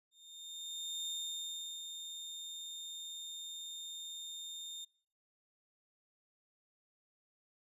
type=tone with ADSR envelope; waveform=30% pulse; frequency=3641 Hz; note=A#7; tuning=41 cents flat; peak=-35 dBFS; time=0.11-4.85 s; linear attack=960 ms; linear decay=740 ms; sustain=-6 dB; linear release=10 ms; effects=noise-tail reverb RT60 0.5 s tail -21 dB re dry + resampled to 32000 Hz